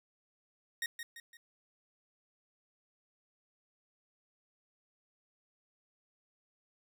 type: tone with echo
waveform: sawtooth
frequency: 1864.7 Hz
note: A#6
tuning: in tune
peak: -30 dBFS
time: 0.82-0.86 s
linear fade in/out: 2 ms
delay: 170 ms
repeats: 3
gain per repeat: -7 dB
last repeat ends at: 1.37 s
effects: none